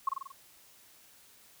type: tone with echo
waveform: sine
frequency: 1088 Hz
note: C#6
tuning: 33 cents flat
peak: -24 dBFS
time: 0.07-0.09 s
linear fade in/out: 5 ms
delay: 46 ms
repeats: 5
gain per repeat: -4 dB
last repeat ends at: 0.32 s
effects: white hiss -59 dBFS RMS until 1.6 s